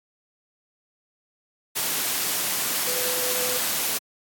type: tone in noise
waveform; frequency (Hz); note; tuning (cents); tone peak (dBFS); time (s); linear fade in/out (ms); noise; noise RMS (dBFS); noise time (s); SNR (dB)
sine; 500; B4; +21; -31; 2.86-3.59; 20; white; -25; 1.75-3.99; -9
effects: high-pass 150 Hz 12 dB/octave + AAC 64 kbps